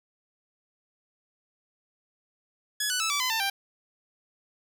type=tone with pitch steps; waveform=10% pulse; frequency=1690 / 1488.3 / 1310.7 / 1154.3 / 1016.6 / 895.2 / 788.4 Hz; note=G#6 / F#6 / E6 / D6 / B5 / A5 / G5; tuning=+30 / +10 / -10 / -30 / +50 / +30 / +10 cents; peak=-17 dBFS; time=2.8-3.5 s; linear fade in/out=5 ms; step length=100 ms; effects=9-bit